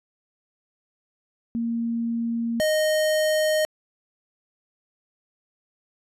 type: tone pair in turn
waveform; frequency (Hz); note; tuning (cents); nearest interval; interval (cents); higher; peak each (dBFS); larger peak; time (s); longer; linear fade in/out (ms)
sine / square; 232 / 619.4; A#3 / D#5; -8 / -8; octave + perfect fourth; 1700; second; -23 / -20; second; 1.55-2.6 / 2.6-3.65; neither; 0
effects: resampled to 32000 Hz